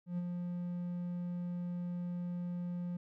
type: tone with ADSR envelope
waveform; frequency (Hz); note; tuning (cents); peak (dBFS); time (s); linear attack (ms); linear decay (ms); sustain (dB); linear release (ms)
triangle; 176.1; F3; +15; -30; 0.06-2.97; 120; 29; -4; 5
effects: none